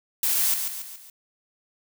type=noise with echo; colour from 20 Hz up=blue; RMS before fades=-23 dBFS; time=0.23-0.54 s; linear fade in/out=2 ms; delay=140 ms; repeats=4; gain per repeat=-6 dB; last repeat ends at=1.1 s; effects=none